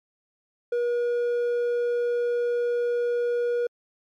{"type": "tone with hard clipping", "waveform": "sine", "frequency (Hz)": 480, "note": "B4", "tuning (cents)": -49, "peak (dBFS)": -23, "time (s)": [0.72, 3.67], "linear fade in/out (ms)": 5, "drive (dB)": 3, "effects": ["MP3 64 kbps"]}